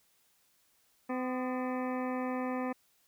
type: harmonic tone with a mistuned harmonic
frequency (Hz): 254.7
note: C4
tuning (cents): -46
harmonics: 1 / 2 / 3 / 4 / 5 / 7 / 8 / 9 / 10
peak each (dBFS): -34 / -38 / -41 / -43 / -45 / -47 / -52 / -52 / -55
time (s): 1.09-2.73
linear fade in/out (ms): 10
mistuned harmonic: 5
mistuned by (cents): -56
effects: white hiss -70 dBFS RMS until 3.07 s